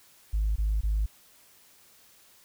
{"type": "tone bursts", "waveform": "sine", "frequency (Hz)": 52.6, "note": "G#1", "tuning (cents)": 23, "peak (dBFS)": -22, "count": 3, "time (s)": [0.33, 1.062], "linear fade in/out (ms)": 10, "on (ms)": 230, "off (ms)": 21, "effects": ["tanh soft clip ceiling -20 dBFS", "white hiss -58 dBFS RMS until 2.44 s"]}